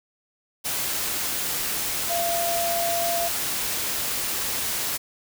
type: tone in noise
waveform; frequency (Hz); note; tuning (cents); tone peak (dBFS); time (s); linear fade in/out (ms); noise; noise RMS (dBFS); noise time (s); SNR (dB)
sine; 684; F5; -36; -24; 2.09-3.29; 20; white; -27; 0.64-4.98; 0
effects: none